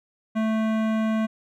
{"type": "tone with hard clipping", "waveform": "sine", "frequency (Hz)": 220, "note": "A3", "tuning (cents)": 0, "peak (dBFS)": -23, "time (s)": [0.35, 1.27], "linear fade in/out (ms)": 20, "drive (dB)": 17, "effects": []}